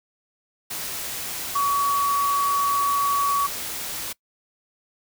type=tone in noise; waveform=sine; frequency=1130 Hz; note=C#6; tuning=33 cents sharp; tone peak=-19 dBFS; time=1.55-3.47 s; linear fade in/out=10 ms; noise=white; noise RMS=-31 dBFS; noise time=0.7-4.13 s; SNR=+9 dB; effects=noise-tail reverb RT60 0.1 s tail -23 dB re dry